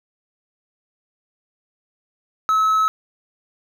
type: tone with hard clipping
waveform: triangle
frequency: 1293 Hz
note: E6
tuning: 34 cents flat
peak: -15 dBFS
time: 2.49-2.88 s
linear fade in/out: 0 ms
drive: 5 dB
effects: none